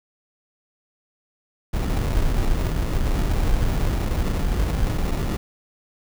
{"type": "noise with sample-and-hold", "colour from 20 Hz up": "brown", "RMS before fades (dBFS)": -21, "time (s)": [1.73, 5.37], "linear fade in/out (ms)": 10, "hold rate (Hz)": 1575, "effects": []}